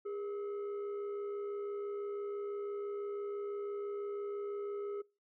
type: tone with frequency modulation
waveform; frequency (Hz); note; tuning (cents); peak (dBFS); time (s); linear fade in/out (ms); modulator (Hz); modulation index
sine; 407; G#4; -35; -36; 0.05-5.02; 10; 880; 0.37
effects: noise-tail reverb RT60 0.3 s tail -25 dB re dry + tanh soft clip ceiling -34 dBFS